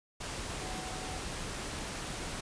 sine tone in noise, 745 Hz, F#5, 12 cents sharp, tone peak -45 dBFS, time 0.61-1.19 s, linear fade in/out 10 ms, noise pink, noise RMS -39 dBFS, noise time 0.2-2.41 s, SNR -9 dB, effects resampled to 22050 Hz

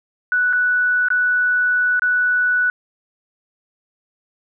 sine tone with dropouts, 1480 Hz, F#6, in tune, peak -14 dBFS, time 0.32-2.7 s, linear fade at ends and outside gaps 1 ms, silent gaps 0.528-0.532 / 1.085-1.103 / 1.995-2.02 s, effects none

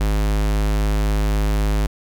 square tone, 51.91 Hz, G#1, in tune, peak -17 dBFS, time 0-1.87 s, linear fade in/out 10 ms, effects none

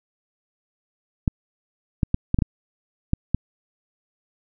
clicks, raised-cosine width 5 ms, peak -6 dBFS, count 8, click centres 1.278 / 2.032 / 2.144 / 2.344 / 2.388 / 2.422 / 3.134 / 3.346 s, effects none

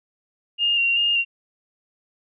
sine tone with vibrato, 2794 Hz, F7, in tune, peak -17 dBFS, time 0.58-1.25 s, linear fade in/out 50 ms, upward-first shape square, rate 2.6 Hz, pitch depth 21 cents each way, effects none

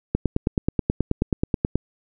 click train, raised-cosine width 3 ms, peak -6 dBFS, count 16, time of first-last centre 0.15-1.756 s, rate 9.34 Hz, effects none

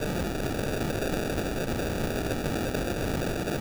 white noise with sample-and-hold, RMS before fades -29 dBFS, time 0-3.6 s, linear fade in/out 2 ms, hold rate 1050 Hz, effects none

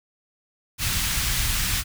pink band-stop noise, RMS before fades -24 dBFS, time 0.78-1.84 s, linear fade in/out 50 ms, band 120 to 1800 Hz, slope 12 dB/octave, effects none

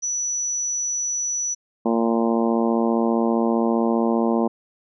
sine tone, 5920 Hz, F#8, in tune, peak -22 dBFS, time 0.02-1.55 s, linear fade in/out 20 ms
harmonic tone, 115.1 Hz, A#2, 22 cents flat, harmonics 2 / 3 / 4 / 5 / 6 / 7 / 8 / 9, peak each -20 / -24 / -26 / -28 / -30 / -31 / -32 / -33 dBFS, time 1.85-4.48 s, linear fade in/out 10 ms
effects none

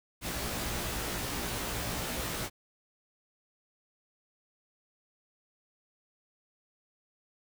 pink noise with comb filter, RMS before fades -35 dBFS, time 0.21-2.5 s, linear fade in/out 50 ms, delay 17 ms, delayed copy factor +0.95, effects none

